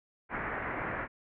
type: low-pass noise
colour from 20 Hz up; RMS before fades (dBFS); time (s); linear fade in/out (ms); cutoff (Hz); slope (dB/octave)
white; -36; 0.29-1.08; 50; 2100; 48
effects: none